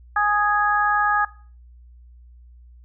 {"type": "harmonic tone", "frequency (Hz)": 415.3, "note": "G#4", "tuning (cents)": 0, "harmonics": [2, 3, 4], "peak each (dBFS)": [-21, -21, -21], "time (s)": [0.16, 1.25], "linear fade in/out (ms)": 5, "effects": ["noise-tail reverb RT60 0.4 s tail -19 dB re dry", "added 60 Hz sine -44 dBFS peak until 2.84 s"]}